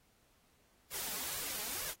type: noise with flanger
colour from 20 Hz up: white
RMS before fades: -40 dBFS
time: 0.9-1.95 s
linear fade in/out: 50 ms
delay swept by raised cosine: 1.7 to 4.8 ms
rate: 2.1 Hz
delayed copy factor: +0.65
effects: pink hiss -71 dBFS RMS until 2 s + AAC 48 kbps